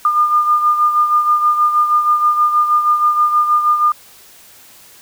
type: beating tone pair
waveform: sine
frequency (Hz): 1208 / 1214.3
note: D6 / D#6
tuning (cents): +48 / -43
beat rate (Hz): 6.3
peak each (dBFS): -11 / -19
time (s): 0.05-3.92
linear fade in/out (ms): 2
effects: white hiss -43 dBFS RMS until 5.01 s